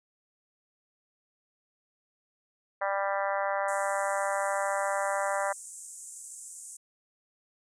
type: harmonic tone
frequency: 197.3 Hz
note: G3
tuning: 11 cents sharp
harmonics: 3 / 4 / 5 / 6 / 7 / 8 / 9 / 10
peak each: -31 / -33 / -35 / -37 / -38 / -39 / -40 / -41 dBFS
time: 2.81-5.53 s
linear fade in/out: 10 ms
type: band-pass noise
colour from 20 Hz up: white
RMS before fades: -45 dBFS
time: 3.68-6.77 s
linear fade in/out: 5 ms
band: 7000 to 9100 Hz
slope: 48 dB/octave
effects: none